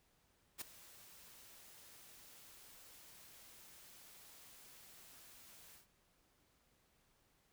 white noise with ADSR envelope, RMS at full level -42 dBFS, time 0.58-5.87 s, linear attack 32 ms, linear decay 10 ms, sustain -18 dB, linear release 130 ms, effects pink hiss -75 dBFS RMS until 7.52 s

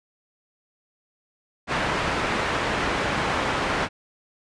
white low-pass noise, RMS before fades -25 dBFS, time 1.67-3.89 s, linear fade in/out 50 ms, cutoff 1700 Hz, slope 12 dB/octave, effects resampled to 22050 Hz

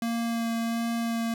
square tone with vibrato, 230.8 Hz, A#3, 17 cents flat, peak -27 dBFS, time 0.02-1.34 s, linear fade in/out 2 ms, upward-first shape sine, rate 1.4 Hz, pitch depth 11 cents each way, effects none

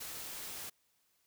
white noise, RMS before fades -44 dBFS, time 0-0.7 s, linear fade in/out 10 ms, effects white hiss -75 dBFS RMS until 1.26 s

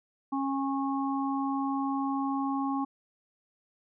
harmonic tone, 273.3 Hz, C#4, 24 cents flat, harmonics 1 / 3 / 4, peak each -29 / -34 / -35 dBFS, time 0.32-2.85 s, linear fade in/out 10 ms, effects none

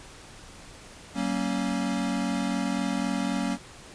square chord, F# major, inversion none, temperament equal with one note detuned, 189.54 / 233.1 / 277.2 Hz, F#3 / A#3 / C#4, +42 / 0 / 0 cents, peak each -31 dBFS, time 1.14-3.58 s, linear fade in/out 50 ms, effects pink hiss -47 dBFS RMS until 3.94 s + resampled to 22050 Hz

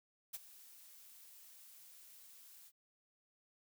blue noise with ADSR envelope, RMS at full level -42 dBFS, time 0.33-2.72 s, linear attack 16 ms, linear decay 29 ms, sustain -17 dB, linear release 51 ms, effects none

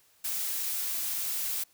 blue noise, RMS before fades -32 dBFS, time 0.24-1.64 s, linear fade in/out 10 ms, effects white hiss -64 dBFS RMS until 1.73 s

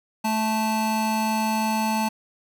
square tone pair together, 219.3 / 877.2 Hz, A3 / A5, -6 / -6 cents, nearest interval 2 octaves, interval 2400 cents, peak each -25 dBFS, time 0.24-2.09 s, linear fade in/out 10 ms, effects none

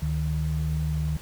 sine tone pair together, 72.44 / 153.5 Hz, D2 / D#3, -23 / -23 cents, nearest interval octave + minor second, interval 1300 cents, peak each -27 / -26 dBFS, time 0.02-1.17 s, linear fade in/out 5 ms, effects pink hiss -46 dBFS RMS until 1.21 s

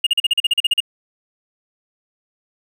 triangle tone bursts, 2846 Hz, F7, 32 cents sharp, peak -10 dBFS, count 12, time 0.04-0.804 s, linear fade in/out 5 ms, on 27 ms, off 40 ms, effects none

